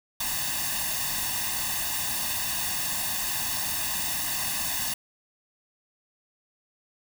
white noise with comb filter, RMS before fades -29 dBFS, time 0.2-4.94 s, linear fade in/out 5 ms, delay 1.1 ms, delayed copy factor +0.9, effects none

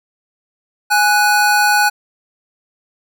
square tone pair together, 830.6 / 1480 Hz, G#5 / F#6, 0 / 0 cents, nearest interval minor seventh, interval 1000 cents, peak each -14 dBFS, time 0.9-1.9 s, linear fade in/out 20 ms, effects none

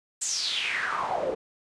pink noise with band-pass filter sweep, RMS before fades -29 dBFS, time 0.21-1.35 s, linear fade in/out 10 ms, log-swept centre 7900 to 440 Hz, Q 6, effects resampled to 22050 Hz

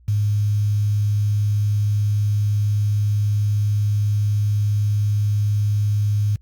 sine tone with quantisation, 103.9 Hz, G#2, 1 cent sharp, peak -16 dBFS, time 0.08-6.36 s, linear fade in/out 5 ms, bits 7, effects added 60 Hz sine -48 dBFS peak until 6.41 s + Opus 48 kbps

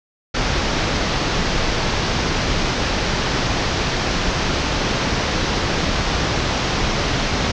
pink low-pass noise, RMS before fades -20 dBFS, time 0.34-7.52 s, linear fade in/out 10 ms, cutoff 6100 Hz, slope 48 dB/octave, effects none

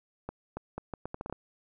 accelerating click train, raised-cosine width 1 ms, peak -22 dBFS, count 10, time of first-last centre 0.29-1.326 s, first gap 280 ms, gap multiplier 0.75, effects none

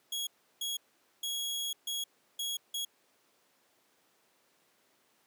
sawtooth tone bursts at uneven times, 3322 Hz, G#7, in tune, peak -30 dBFS, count 6, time 0.12-0.27 / 0.61-0.77 / 1.23-1.73 / 1.87-2.04 / 2.39-2.57 / 2.74-2.85 s, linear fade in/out 5 ms, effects pink hiss -69 dBFS RMS until 5.26 s + high-pass 300 Hz 12 dB/octave

